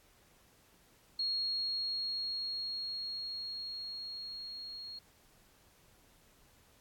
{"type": "tone with level ramp", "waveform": "sine", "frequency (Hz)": 4293, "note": "C8", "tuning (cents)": 44, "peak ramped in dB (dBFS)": [-31, -43], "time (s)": [1.19, 4.99], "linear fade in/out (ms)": 5, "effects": ["pink hiss -65 dBFS RMS until 6.8 s", "AAC 64 kbps"]}